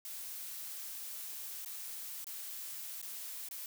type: noise with dropouts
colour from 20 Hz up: blue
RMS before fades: -44 dBFS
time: 0.05-3.66 s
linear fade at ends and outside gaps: 1 ms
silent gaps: 1.648-1.659 / 2.244-2.268 / 3.016-3.026 / 3.487-3.511 s
effects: none